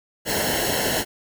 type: noise with comb filter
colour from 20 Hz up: pink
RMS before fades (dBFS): -23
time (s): 0.25-1.05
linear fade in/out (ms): 50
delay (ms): 0.83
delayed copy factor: -0.8
effects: none